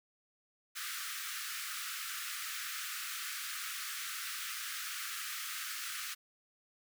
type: high-pass noise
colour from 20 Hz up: pink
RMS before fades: -41 dBFS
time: 0.75-6.15 s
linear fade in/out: 20 ms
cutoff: 1200 Hz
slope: 96 dB/octave
effects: none